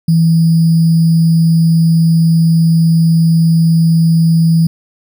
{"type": "tone with sample-and-hold", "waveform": "sine", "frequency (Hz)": 164.1, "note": "E3", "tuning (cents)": -8, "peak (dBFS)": -6, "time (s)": [0.08, 4.67], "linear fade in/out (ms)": 5, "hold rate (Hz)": 4900, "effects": []}